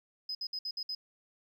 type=tone bursts; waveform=sine; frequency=5040 Hz; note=D#8; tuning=21 cents sharp; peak=-33 dBFS; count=6; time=0.29-0.95 s; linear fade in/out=5 ms; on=60 ms; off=60 ms; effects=tanh soft clip ceiling -30 dBFS + 12-bit